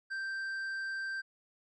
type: tone with tanh clipping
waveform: sine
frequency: 1568 Hz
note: G6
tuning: in tune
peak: -36 dBFS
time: 0.1-1.22 s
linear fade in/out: 20 ms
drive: 6 dB
effects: none